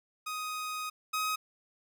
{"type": "tone pair in turn", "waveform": "sawtooth", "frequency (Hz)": [1251, 1261.9], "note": ["D#6", "D#6"], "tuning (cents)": [9, 24], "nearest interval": "unison", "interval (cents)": 15, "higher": "second", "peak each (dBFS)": [-31, -26], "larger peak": "second", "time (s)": [[0.26, 0.9], [1.13, 1.36]], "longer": "first", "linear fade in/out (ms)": 10, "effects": []}